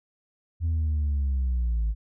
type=linear sweep; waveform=sine; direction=down; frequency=84 to 52.2 Hz; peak=-20 dBFS; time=0.6-1.95 s; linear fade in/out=50 ms; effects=tanh soft clip ceiling -21 dBFS